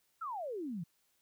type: exponential sweep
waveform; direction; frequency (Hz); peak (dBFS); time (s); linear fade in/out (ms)
sine; down; 1396.9 to 155.56; -37; 0.21-0.84; 10
effects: white hiss -75 dBFS RMS until 1.21 s